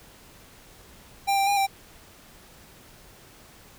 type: tone with pitch steps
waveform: square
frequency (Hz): 793 / 786 / 808 / 784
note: G5 / G5 / G#5 / G5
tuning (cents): +20 / +4 / -48 / 0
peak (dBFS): -21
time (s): 1.27-1.67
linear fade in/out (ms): 20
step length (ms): 100
effects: pink hiss -51 dBFS RMS until 3.78 s